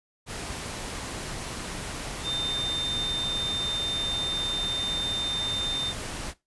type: tone in noise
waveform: sine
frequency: 3600 Hz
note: A7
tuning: 39 cents sharp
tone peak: -27 dBFS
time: 2.23-5.94 s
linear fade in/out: 50 ms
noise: pink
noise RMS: -35 dBFS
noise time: 0.26-6.34 s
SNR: +5 dB
effects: noise-tail reverb RT60 0.2 s tail -18 dB re dry + resampled to 24000 Hz